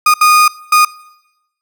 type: tone bursts at uneven times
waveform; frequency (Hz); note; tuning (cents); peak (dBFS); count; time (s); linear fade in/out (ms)
35% pulse; 1231; D#6; -19; -4; 3; 0.06-0.14 / 0.21-0.48 / 0.72-0.85; 5
effects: noise-tail reverb RT60 0.9 s tail -21 dB re dry